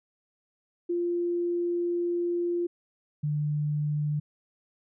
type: tone pair in turn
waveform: sine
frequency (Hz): 347.5 / 148.83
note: F4 / D3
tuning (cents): -9 / +23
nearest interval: octave + minor third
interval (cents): 1468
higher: first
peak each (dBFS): -25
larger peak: neither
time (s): 0.89-2.67 / 3.23-4.2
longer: first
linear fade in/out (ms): 10
effects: none